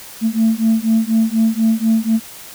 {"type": "beating tone pair", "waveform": "sine", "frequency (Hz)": [221.3, 225.4], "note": ["A3", "A3"], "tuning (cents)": [10, 42], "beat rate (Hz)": 4.1, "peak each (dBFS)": -14, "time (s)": [0.21, 2.2], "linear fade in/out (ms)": 50, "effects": ["tanh soft clip ceiling -7 dBFS", "white hiss -36 dBFS RMS until 2.54 s"]}